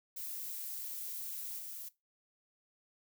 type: noise with level steps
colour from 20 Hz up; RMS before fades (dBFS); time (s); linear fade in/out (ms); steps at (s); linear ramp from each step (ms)
violet; -42 / -45; 0.16-1.89; 10; 1.58; 10
effects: noise-tail reverb RT60 0.2 s tail -18 dB re dry